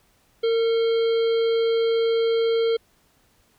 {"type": "harmonic tone with a mistuned harmonic", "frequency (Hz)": 457, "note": "A#4", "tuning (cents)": -34, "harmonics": [1, 3, 5, 7, 9, 10], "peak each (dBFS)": [-18, -37, -39, -35, -42, -47], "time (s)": [0.43, 2.77], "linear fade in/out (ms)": 10, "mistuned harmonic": 5, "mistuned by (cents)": -71, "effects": ["pink hiss -62 dBFS RMS until 3.58 s"]}